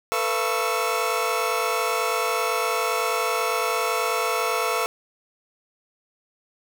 30% pulse tone cluster, 448.6 / 498.6 / 680 / 1103 / 1312 Hz, A4 / B4 / F5 / C#6 / E6, +34 / +16 / -46 / -9 / -9 cents, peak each -26 dBFS, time 0.12-4.86 s, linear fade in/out 0 ms, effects none

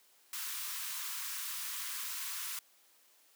white high-pass noise, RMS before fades -40 dBFS, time 0.33-2.59 s, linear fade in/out 2 ms, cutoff 940 Hz, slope 96 dB/octave, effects white hiss -66 dBFS RMS until 3.35 s + high-pass 300 Hz 12 dB/octave

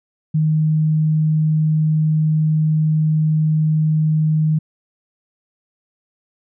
sine tone, 155.56 Hz, D#3, in tune, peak -13 dBFS, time 0.34-4.59 s, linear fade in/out 10 ms, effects none

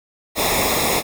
pink noise with comb filter, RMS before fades -19 dBFS, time 0.35-1.03 s, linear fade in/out 50 ms, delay 0.66 ms, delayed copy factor -0.75, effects none

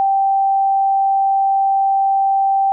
sine tone, 782 Hz, G5, 4 cents flat, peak -12 dBFS, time 0-2.72 s, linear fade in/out 0 ms, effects none

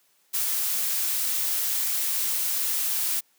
blue noise, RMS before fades -26 dBFS, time 0.33-3.21 s, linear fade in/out 20 ms, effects white hiss -65 dBFS RMS until 3.38 s + high-pass 200 Hz 12 dB/octave

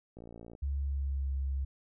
click train, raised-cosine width 2 ms, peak -35 dBFS, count 23, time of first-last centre 0.17-0.551 s, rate 57.7 Hz
sine tone with pitch glide, 69.7 to 67.79 Hz, C#2 to C#2, +10 to -38 cents, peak -30 dBFS, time 0.62-1.65 s, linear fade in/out 10 ms, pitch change -48 cents, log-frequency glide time 0.81-1.31 s
effects none

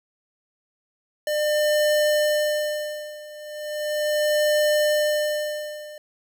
square tone with tremolo, 601 Hz, D5, 40 cents sharp, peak -18 dBFS, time 1.27-5.98 s, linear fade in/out 2 ms, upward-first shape sine, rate 0.37 Hz, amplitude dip 90%, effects none

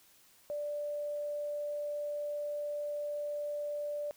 sine tone, 587.3 Hz, D5, in tune, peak -34 dBFS, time 0.5-4.11 s, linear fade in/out 0 ms, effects white hiss -63 dBFS RMS until 4.16 s

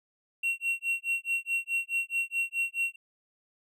triangle tone with tremolo, 2734 Hz, F7, 37 cents flat, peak -23 dBFS, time 0.43-2.96 s, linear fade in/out 5 ms, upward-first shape sine, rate 4.7 Hz, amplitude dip 100%, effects none

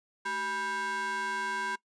square ring-modulated tone, 300 Hz, D4, 37 cents sharp, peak -29 dBFS, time 0.25-1.76 s, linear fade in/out 10 ms, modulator 1280 Hz, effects noise-tail reverb RT60 0.1 s tail -21 dB re dry + resampled to 22050 Hz

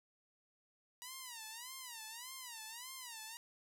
5% pulse tone with vibrato, 960 Hz, B5, 49 cents flat, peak -35 dBFS, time 1.02-3.37 s, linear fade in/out 0 ms, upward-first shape sine, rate 1.7 Hz, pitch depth 170 cents each way, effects none

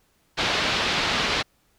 white low-pass noise, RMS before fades -24 dBFS, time 0.37-1.43 s, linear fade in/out 20 ms, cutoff 4200 Hz, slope 24 dB/octave, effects pink hiss -65 dBFS RMS until 1.78 s

